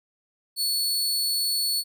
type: tone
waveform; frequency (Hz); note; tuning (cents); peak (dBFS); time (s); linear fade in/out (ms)
sawtooth; 4418; C#8; -7; -20; 0.56-1.84; 50
effects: none